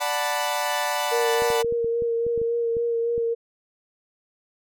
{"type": "chord", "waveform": "sawtooth", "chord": "B minor seventh", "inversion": "first", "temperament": "equal", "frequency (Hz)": [587.3, 740, 880, 987.8], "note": ["D5", "F#5", "A5", "B5"], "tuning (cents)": [0, 0, 0, 0], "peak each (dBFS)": -25, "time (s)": [0, 1.63], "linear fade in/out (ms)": 20}
{"type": "tone with vibrato", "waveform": "sine", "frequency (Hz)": 466.2, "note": "A#4", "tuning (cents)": 0, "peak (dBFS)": -21, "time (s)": [1.11, 3.35], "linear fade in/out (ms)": 20, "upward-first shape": "sine", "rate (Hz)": 3.6, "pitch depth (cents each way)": 19}
{"type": "clicks", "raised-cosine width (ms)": 3, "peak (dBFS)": -24, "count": 11, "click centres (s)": [1.421, 1.503, 1.646, 1.724, 1.845, 2.022, 2.266, 2.377, 2.416, 2.768, 3.179]}
{"effects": []}